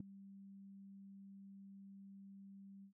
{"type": "tone with ADSR envelope", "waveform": "sine", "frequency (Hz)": 196.3, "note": "G3", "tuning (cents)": 3, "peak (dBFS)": -37, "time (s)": [0, 2.93], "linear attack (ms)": 4, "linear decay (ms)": 5, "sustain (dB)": -17, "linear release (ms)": 93, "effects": []}